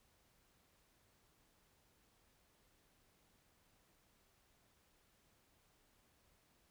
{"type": "silence", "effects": ["pink hiss -74 dBFS RMS until 6.7 s"]}